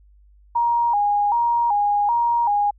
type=tone with vibrato; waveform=sine; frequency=880 Hz; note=A5; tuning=in tune; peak=-16 dBFS; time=0.55-2.71 s; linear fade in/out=10 ms; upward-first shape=square; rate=1.3 Hz; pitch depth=120 cents each way; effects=added 50 Hz sine -49 dBFS peak until 2.78 s